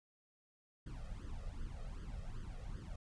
brown noise with flanger, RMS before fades -45 dBFS, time 0.86-2.96 s, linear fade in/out 5 ms, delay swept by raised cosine 0.62 to 1.61 ms, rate 2.6 Hz, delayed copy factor +0.9, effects resampled to 22050 Hz

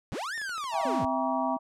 45% pulse linear two-way sweep, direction up then down, 69.3 to 1868 to 69.3 Hz, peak -32 dBFS, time 0.12-1.05 s, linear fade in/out 0 ms, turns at 0.35 s
clicks, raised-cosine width 0.3 ms, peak -30 dBFS, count 8, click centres 0.378 / 0.416 / 0.494 / 0.58 / 0.641 / 0.742 / 0.814 / 0.955 s
sine chord, E diminished seventh, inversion none, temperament just, 659.3 / 791.1 / 949.3 / 1139.2 Hz, E5 / G5 / Bb5 / Db6, 0 / +16 / +31 / +47 cents, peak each -31 / -33 / -31 / -35 dBFS, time 0.71-1.59 s, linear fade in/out 50 ms
sine tone, 259.7 Hz, C4, 13 cents flat, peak -31 dBFS, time 0.85-1.57 s, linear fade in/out 5 ms
effects low-pass 9000 Hz 12 dB/octave

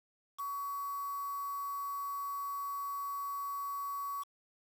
sine tone with quantisation, 1125 Hz, C#6, 25 cents sharp, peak -36 dBFS, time 0.38-4.24 s, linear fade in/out 20 ms, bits 8, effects none

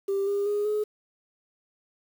sine tone with pitch steps, 394.2 / 403.4 / 412.8 / 422.5 Hz, G4 / G4 / G#4 / G#4, +10 / +50 / -10 / +30 cents, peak -22 dBFS, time 0.08-0.84 s, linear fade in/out 10 ms, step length 190 ms, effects tanh soft clip ceiling -21 dBFS + 8-bit

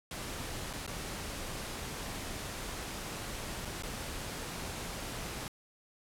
pink noise with dropouts, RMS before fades -40 dBFS, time 0.11-5.48 s, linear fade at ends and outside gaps 1 ms, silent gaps 0.73-0.735 / 0.865-0.876 / 3.651-3.654 / 3.824-3.834 s, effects low-pass 12000 Hz 12 dB/octave

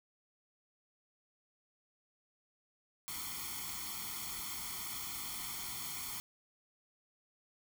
white noise with comb filter, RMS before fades -42 dBFS, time 3.08-6.2 s, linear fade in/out 0 ms, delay 0.91 ms, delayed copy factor +1, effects none

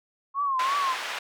sine tone with vibrato, 1084 Hz, C#6, 39 cents flat, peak -23 dBFS, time 0.34-0.96 s, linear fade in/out 50 ms, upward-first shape triangle, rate 2.9 Hz, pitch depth 120 cents each way
white band-pass noise, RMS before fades -33 dBFS, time 0.59-1.19 s, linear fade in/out 5 ms, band 740 to 2600 Hz, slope 12 dB/octave
effects none

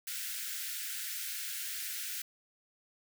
white high-pass noise, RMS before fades -39 dBFS, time 0.07-2.22 s, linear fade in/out 5 ms, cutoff 1400 Hz, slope 96 dB/octave, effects none

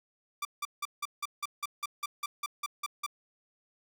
sawtooth tone bursts, 1174.7 Hz, D6, in tune, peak -28 dBFS, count 14, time 0.42-3.064 s, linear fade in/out 5 ms, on 31 ms, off 170 ms, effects none

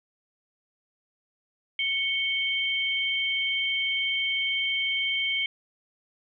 sine tone pair together, 2217 / 3135 Hz, C#7 / G7, 0 / -1 cents, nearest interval tritone, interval 599 cents, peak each -27 dBFS, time 1.79-5.46 s, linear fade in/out 2 ms, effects none

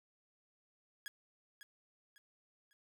sawtooth tone with echo, 1661.2 Hz, G#6, in tune, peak -39 dBFS, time 1.06-1.08 s, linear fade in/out 0 ms, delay 550 ms, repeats 3, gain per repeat -9 dB, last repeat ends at 2.73 s, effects none

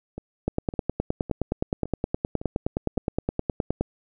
two click trains, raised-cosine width 2 ms, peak -21 / -10 dBFS, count 6 / 33, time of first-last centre 0.18-2.973 / 0.48-3.81 s, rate 1.79 / 9.61 Hz, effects none

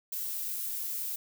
violet noise, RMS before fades -35 dBFS, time 0.12-1.16 s, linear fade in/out 5 ms, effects none

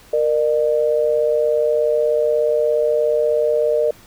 sine tone pair together, 466.2 / 602.9 Hz, A#4 / D5, 0 / +45 cents, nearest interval major third, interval 445 cents, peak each -17 dBFS, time 0.13-3.91 s, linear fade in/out 5 ms, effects pink hiss -47 dBFS RMS until 4.06 s

